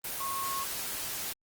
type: tone in noise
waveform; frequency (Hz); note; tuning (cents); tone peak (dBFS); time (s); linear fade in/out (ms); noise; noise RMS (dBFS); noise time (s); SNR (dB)
sine; 1090; C#6; -29; -33; 0.2-0.64; 5; white; -36; 0.04-1.33; 0
effects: Opus 24 kbps